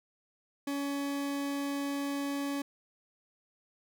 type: tone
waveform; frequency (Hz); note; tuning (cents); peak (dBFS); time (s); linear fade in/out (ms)
40% pulse; 281.4; C#4; +26; -31; 0.67-2.62; 5
effects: none